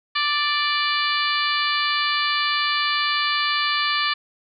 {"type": "harmonic tone with a mistuned harmonic", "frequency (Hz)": 587.3, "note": "D5", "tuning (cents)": 0, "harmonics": [2, 3, 4, 5, 6, 7, 8], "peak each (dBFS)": [-24, -26, -27, -28, -29, -29, -30], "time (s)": [0.15, 4.14], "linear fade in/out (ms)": 10, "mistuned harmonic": 8, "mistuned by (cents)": -39, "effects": []}